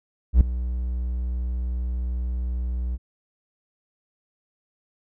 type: tone with ADSR envelope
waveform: triangle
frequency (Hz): 61.3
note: B1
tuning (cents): -12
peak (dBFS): -6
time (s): 0.33-2.98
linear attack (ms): 78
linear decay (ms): 3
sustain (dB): -16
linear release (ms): 37
effects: none